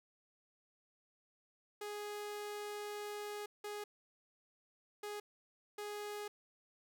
sawtooth tone bursts at uneven times, 415.3 Hz, G#4, in tune, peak -38 dBFS, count 4, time 1.81-3.46 / 3.64-3.84 / 5.03-5.2 / 5.78-6.28 s, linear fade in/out 5 ms, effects none

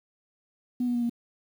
sine tone with pitch steps, 246.9 / 243.2 / 239.6 / 236 Hz, B3 / B3 / A#3 / A#3, 0 / -26 / +48 / +22 cents, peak -23 dBFS, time 0.8-1.096 s, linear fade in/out 5 ms, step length 74 ms, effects tanh soft clip ceiling -20 dBFS + 9-bit

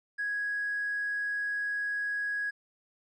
triangle tone, 1661.2 Hz, G#6, in tune, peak -26 dBFS, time 0.18-2.51 s, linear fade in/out 20 ms, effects tanh soft clip ceiling -27 dBFS + resampled to 22050 Hz

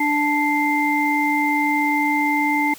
sine tone cluster, 293.6 / 878 / 2091 Hz, D4 / A5 / C7, 0 / -4 / -2 cents, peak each -21 dBFS, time 0-2.74 s, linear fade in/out 5 ms, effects white hiss -42 dBFS RMS until 2.78 s

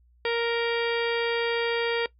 harmonic tone, 467 Hz, A#4, 3 cents sharp, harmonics 1 / 2 / 3 / 4 / 5 / 6 / 7 / 8 / 10, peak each -25 / -34 / -36 / -34 / -35 / -38 / -37 / -41 / -42 dBFS, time 0.25-2.06 s, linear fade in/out 2 ms, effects noise-tail reverb RT60 0.1 s tail -19 dB re dry + added 60 Hz sine -57 dBFS peak until 2.19 s

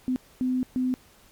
sine tone bursts at uneven times, 254.7 Hz, C4, 46 cents flat, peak -22 dBFS, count 3, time 0.08-0.16 / 0.41-0.63 / 0.76-0.94 s, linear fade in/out 0 ms, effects pink hiss -56 dBFS RMS until 1.31 s + MP3 96 kbps

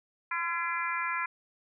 harmonic tone with a mistuned harmonic, 340.6 Hz, F4, 43 cents flat, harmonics 3 / 4 / 5 / 6 / 7, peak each -34 / -35 / -36 / -37 / -37 dBFS, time 0.31-1.26 s, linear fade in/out 5 ms, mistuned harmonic 5, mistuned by -17 cents, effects none

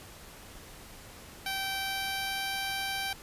10% pulse tone with pitch glide, 776 to 780.9 Hz, G5 to G5, -18 to -7 cents, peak -23 dBFS, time 1.46-3.13 s, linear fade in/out 2 ms, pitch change +11 cents, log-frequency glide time 1.56-2.54 s, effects pink hiss -49 dBFS RMS until 3.22 s + resampled to 32000 Hz

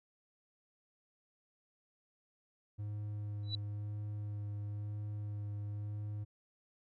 triangle tone with vibrato, 103.83 Hz, G#2, in tune, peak -36 dBFS, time 2.78-6.25 s, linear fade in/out 20 ms, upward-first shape sine, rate 0.99 Hz, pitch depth 13 cents each way
sine tone with exponential growth, 3951 Hz, B7, in tune, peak -32 dBFS, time 3.43-3.55 s, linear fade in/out 2 ms, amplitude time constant 24 ms
effects none

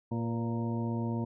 harmonic tone with a mistuned harmonic, 116 Hz, A#2, 8 cents flat, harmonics 1 / 2 / 3 / 4 / 5 / 6 / 8, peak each -33 / -33 / -40 / -45 / -46 / -48 / -43 dBFS, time 0.11-1.25 s, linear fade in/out 10 ms, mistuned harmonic 4, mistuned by +55 cents, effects none

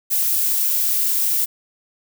violet noise, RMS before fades -19 dBFS, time 0.1-1.46 s, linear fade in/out 20 ms, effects none

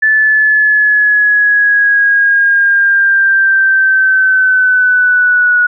sine linear sweep, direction down, 1747 to 1459 Hz, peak -6 dBFS, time 0.02-5.67 s, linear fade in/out 10 ms, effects none

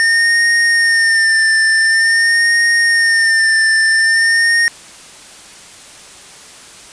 square tone with vibrato, 1817 Hz, A#6, 45 cents flat, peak -10 dBFS, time 0-4.68 s, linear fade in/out 0 ms, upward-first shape sine, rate 0.47 Hz, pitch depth 37 cents each way, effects white hiss -37 dBFS RMS until 6.92 s + resampled to 22050 Hz

